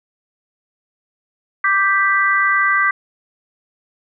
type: chord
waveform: sine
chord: G major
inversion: second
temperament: equal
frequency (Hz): 1174.7 / 1568 / 1975.5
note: D6 / G6 / B6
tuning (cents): 0 / 0 / 0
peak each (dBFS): -17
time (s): 1.64-2.91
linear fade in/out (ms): 5
effects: none